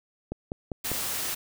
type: click train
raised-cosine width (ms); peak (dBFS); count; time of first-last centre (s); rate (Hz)
2; -18; 4; 0.32-0.916; 5.03
type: noise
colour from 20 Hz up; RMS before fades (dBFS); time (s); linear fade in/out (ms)
white; -31; 0.84-1.35; 10
effects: none